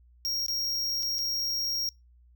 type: tone with dropouts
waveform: square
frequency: 5588 Hz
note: F8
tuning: in tune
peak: -28 dBFS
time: 0.25-1.89 s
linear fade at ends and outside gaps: 0 ms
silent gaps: 0.463-0.483 / 1.025-1.029 / 1.184-1.189 s
effects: noise-tail reverb RT60 0.2 s tail -25 dB re dry + added 60 Hz sine -55 dBFS peak until 2.35 s